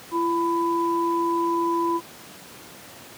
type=tone pair together; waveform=sine; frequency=339.4 / 997.8 Hz; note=F4 / B5; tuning=-49 / +17 cents; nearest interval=octave + perfect fifth; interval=1866 cents; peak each=-23 dBFS; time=0.11-2.01 s; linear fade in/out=50 ms; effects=pink hiss -43 dBFS RMS until 3.17 s + high-pass 150 Hz 12 dB/octave